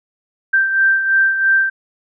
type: beating tone pair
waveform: sine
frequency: 1568 / 1571 Hz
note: G6 / G6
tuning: 0 / +3 cents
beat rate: 3 Hz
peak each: -12 / -20 dBFS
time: 0.53-1.7 s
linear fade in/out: 10 ms
effects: none